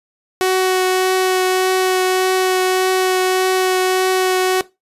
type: tone with vibrato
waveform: sawtooth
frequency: 372.4 Hz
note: F#4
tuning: 11 cents sharp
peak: -9 dBFS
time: 0.41-4.61 s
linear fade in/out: 0 ms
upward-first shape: triangle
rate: 1.7 Hz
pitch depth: 10 cents each way
effects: noise-tail reverb RT60 0.2 s tail -17 dB re dry + resampled to 32000 Hz